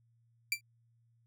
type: tone with exponential decay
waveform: sawtooth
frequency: 2349 Hz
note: D7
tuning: in tune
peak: -22 dBFS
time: 0.52-0.61 s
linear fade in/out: 2 ms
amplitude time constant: 18 ms
effects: added 116 Hz sine -67 dBFS peak until 1.26 s